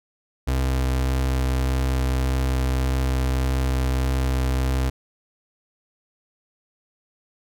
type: tone with vibrato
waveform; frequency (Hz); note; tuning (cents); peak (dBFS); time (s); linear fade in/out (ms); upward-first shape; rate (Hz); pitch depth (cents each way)
35% pulse; 64.9; C2; -13; -18; 0.47-4.9; 10; sine; 1.7; 10
effects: none